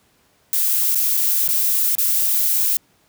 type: noise with dropouts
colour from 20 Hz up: violet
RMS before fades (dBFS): -18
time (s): 0.53-2.77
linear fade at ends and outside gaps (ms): 0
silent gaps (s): 0.947-0.955 / 1.169-1.173 / 1.477-1.489 / 1.952-1.983
effects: pink hiss -59 dBFS RMS until 3.08 s + high-pass 80 Hz 12 dB/octave